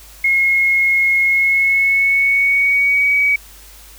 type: tone with pitch glide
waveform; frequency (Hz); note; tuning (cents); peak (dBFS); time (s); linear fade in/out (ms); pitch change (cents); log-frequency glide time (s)
sine; 2161 to 2267; C#7 to C#7; -45 to +38; -11; 0.24-3.36; 5; +83; 1.24-3.15
effects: added 50 Hz sine -42 dBFS peak until 3.98 s + white hiss -42 dBFS RMS until 3.98 s